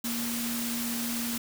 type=tone in noise; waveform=sine; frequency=235.4 Hz; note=A#3; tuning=17 cents sharp; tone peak=-32 dBFS; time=0.04-1.38 s; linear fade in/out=5 ms; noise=white; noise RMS=-34 dBFS; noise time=0.04-1.38 s; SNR=-1 dB; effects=none